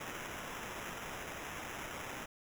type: noise with sample-and-hold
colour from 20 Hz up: blue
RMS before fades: -44 dBFS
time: 0-2.26 s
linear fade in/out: 5 ms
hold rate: 4410 Hz
effects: none